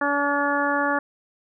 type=harmonic tone; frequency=285.9 Hz; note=D4; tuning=46 cents flat; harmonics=1 / 2 / 3 / 4 / 5 / 6; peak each=-27 / -27 / -27 / -27 / -27 / -27 dBFS; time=0.01-0.99 s; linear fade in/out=5 ms; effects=none